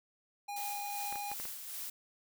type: tone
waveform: square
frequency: 816 Hz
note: G#5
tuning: 31 cents flat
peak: -39 dBFS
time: 0.48-1.34 s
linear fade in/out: 10 ms
type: noise with tremolo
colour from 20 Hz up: blue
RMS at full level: -41 dBFS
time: 0.56-1.9 s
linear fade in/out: 5 ms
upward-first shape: sine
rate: 2.6 Hz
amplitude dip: 45%
type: clicks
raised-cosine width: 0.5 ms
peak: -30 dBFS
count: 5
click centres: 1.126 / 1.157 / 1.316 / 1.4 / 1.454 s
effects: none